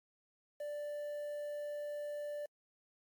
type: tone with quantisation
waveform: triangle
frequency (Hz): 587.3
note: D5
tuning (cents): 0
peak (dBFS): -37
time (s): 0.6-2.46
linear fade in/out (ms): 5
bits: 10
effects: AAC 64 kbps